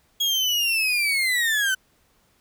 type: linear sweep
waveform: 35% pulse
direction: down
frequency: 3316 to 1500 Hz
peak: -18 dBFS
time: 0.2-1.75 s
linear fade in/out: 10 ms
effects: pink hiss -63 dBFS RMS until 2.4 s